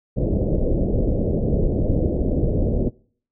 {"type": "low-pass noise", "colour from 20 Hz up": "pink", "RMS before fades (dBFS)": -20, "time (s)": [0.16, 2.9], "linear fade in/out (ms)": 20, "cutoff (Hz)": 580, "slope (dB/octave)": 48, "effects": ["noise-tail reverb RT60 0.5 s tail -24 dB re dry"]}